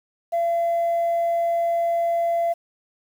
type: tone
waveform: sine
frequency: 680 Hz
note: F5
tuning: 46 cents flat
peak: -17 dBFS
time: 0.32-2.54 s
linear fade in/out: 20 ms
effects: tanh soft clip ceiling -17 dBFS + 8-bit